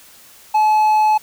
triangle tone, 858 Hz, A5, 44 cents flat, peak -9 dBFS, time 0.54-1.18 s, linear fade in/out 10 ms, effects white hiss -45 dBFS RMS until 1.22 s

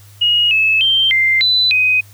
sine tone with pitch steps, 2882 / 2599 / 3142 / 2091 / 3997 / 2509 Hz, F#7 / E7 / G7 / C7 / B7 / D#7, -46 / -25 / +3 / -2 / +20 / +14 cents, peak -10 dBFS, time 0.21-2.01 s, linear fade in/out 10 ms, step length 300 ms, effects added 101 Hz sine -40 dBFS peak until 2.13 s + white hiss -47 dBFS RMS until 2.13 s

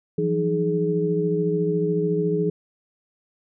sine tone cluster, 167.2 / 181.1 / 310.5 / 420.4 Hz, E3 / F#3 / D#4 / G#4, +25 / -37 / -3 / +21 cents, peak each -24 / -31 / -29 / -22 dBFS, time 0.18-2.5 s, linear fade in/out 5 ms, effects none

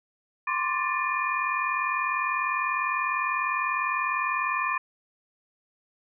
sine tone cluster, 1030 / 1070 / 1170 / 1767 / 2427 Hz, C6 / C6 / D6 / A6 / D#7, -28 / +38 / -7 / +7 / -44 cents, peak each -31 dBFS, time 0.47-4.78 s, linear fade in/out 5 ms, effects none

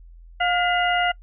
harmonic tone with a mistuned harmonic, 710 Hz, F5, 28 cents sharp, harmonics 1 / 2 / 3 / 4, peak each -21 / -24 / -26 / -27 dBFS, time 0.4-1.12 s, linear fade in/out 10 ms, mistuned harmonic 3, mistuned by -88 cents, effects noise-tail reverb RT60 0.1 s tail -24 dB re dry + added 42 Hz sine -42 dBFS peak until 1.22 s

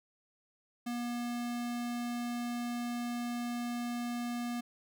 square tone, 240 Hz, B3, 49 cents flat, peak -35 dBFS, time 0.86-4.61 s, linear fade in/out 10 ms, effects none

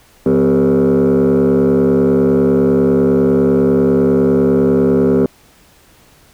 sine tone with frequency modulation, 325.5 Hz, E4, 22 cents flat, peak -6 dBFS, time 0.26-5.26 s, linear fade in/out 2 ms, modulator 70 Hz, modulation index 2.2, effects tanh soft clip ceiling -8 dBFS + pink hiss -48 dBFS RMS until 6.33 s

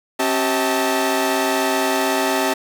sawtooth tone cluster, 269.9 / 386.9 / 641 / 886 Hz, C#4 / G4 / E5 / A5, -46 / -23 / -49 / +12 cents, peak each -19 dBFS, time 0.19-2.54 s, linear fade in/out 10 ms, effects 7-bit

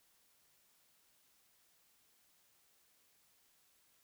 silence, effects white hiss -72 dBFS RMS until 4.03 s

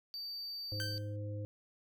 triangle tone, 4618 Hz, D8, 30 cents flat, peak -39 dBFS, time 0.14-0.98 s, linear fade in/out 0 ms
harmonic tone, 103.7 Hz, G#2, 2 cents flat, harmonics 1 / 3 / 5, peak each -38 / -49 / -47 dBFS, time 0.72-1.45 s, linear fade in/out 0 ms
sawtooth tone with exponential decay, 1555 Hz, G6, 14 cents flat, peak -33 dBFS, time 0.8-1.16 s, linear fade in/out 0 ms, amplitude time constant 77 ms
effects none

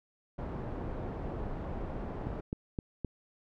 pink low-pass noise, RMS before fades -38 dBFS, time 0.38-2.41 s, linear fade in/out 10 ms, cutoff 790 Hz, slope 12 dB/octave
click train, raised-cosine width 3 ms, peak -21 dBFS, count 4, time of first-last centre 2.27-3.047 s, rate 3.86 Hz
effects none

